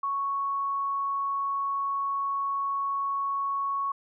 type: tone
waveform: sine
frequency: 1108.7 Hz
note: C#6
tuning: in tune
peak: -26 dBFS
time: 0.03-3.92 s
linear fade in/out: 5 ms
effects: none